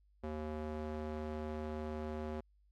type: tone with band-pass filter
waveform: square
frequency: 76.8 Hz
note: D#2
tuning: 22 cents flat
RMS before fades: -41 dBFS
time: 0.23-2.41 s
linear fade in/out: 10 ms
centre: 460 Hz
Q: 0.77
effects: added 50 Hz sine -66 dBFS peak until 2.71 s + AAC 64 kbps